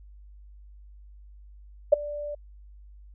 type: tone with ADSR envelope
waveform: sine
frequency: 587.3 Hz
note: D5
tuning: in tune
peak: -9 dBFS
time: 1.92-2.35 s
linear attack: 12 ms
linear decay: 11 ms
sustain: -22 dB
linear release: 7 ms
effects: added 50 Hz sine -46 dBFS peak until 3.14 s